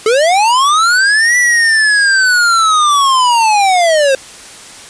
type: linear two-way sweep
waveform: square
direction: up then down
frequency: 417.8 to 1975.5 to 522 Hz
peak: -8 dBFS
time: 0.06-4.15 s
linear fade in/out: 2 ms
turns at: 1.37 s
effects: white hiss -33 dBFS RMS until 4.89 s + resampled to 22050 Hz